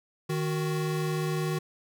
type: tone pair together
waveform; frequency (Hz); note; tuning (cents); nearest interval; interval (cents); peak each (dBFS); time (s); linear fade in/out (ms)
square; 155.57 / 370; D#3 / F#4; 0 / 0; octave + minor third; 1500; -29 / -33; 0.29-1.59; 10
effects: none